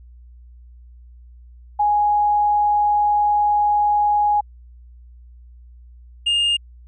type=tone pair in turn; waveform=sine / triangle; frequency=830.6 / 2825 Hz; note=G#5 / F7; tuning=0 / +19 cents; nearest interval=octave + major sixth; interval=2119 cents; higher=second; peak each=-14 dBFS; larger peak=neither; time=1.79-4.41 / 6.26-6.57 s; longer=first; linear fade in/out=10 ms; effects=added 60 Hz sine -41 dBFS peak until 6.87 s + resampled to 22050 Hz